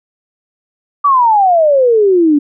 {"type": "exponential sweep", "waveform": "sine", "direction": "down", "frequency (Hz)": [1174.7, 282.3], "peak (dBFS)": -6, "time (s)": [1.04, 2.39], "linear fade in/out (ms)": 10, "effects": []}